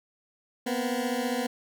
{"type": "beating tone pair", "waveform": "20% pulse", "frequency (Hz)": [238.8, 253.8], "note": ["A#3", "B3"], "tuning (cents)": [42, 47], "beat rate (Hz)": 15, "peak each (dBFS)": -25, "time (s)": [0.66, 1.47], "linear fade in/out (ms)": 10, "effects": []}